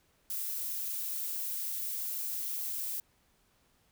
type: noise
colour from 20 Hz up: violet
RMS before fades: -36 dBFS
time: 0.3-3 s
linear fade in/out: 2 ms
effects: pink hiss -70 dBFS RMS until 3.91 s